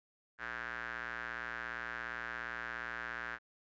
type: tone with band-pass filter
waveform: square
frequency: 58.6 Hz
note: A#1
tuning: 10 cents sharp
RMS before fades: -42 dBFS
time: 0.38-3.39 s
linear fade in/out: 50 ms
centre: 1600 Hz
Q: 5.3
effects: resampled to 16000 Hz